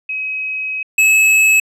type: tone pair in turn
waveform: sine / square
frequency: 2543 / 2587 Hz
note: D#7 / E7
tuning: +37 / -33 cents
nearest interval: unison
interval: 30 cents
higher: second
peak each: -19 / -9 dBFS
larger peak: second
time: 0.09-0.83 / 0.98-1.6 s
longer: first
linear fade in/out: 5 ms
effects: low-pass 12000 Hz 12 dB/octave